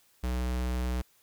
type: tone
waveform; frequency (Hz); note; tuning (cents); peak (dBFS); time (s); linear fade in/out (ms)
square; 62.1; B1; +10; -29; 0.23-1.02; 10
effects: white hiss -65 dBFS RMS until 1.22 s